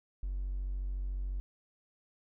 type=tone with hard clipping; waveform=triangle; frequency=46.97 Hz; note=F#1; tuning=27 cents sharp; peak=-33 dBFS; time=0.23-1.4 s; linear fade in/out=0 ms; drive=3 dB; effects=none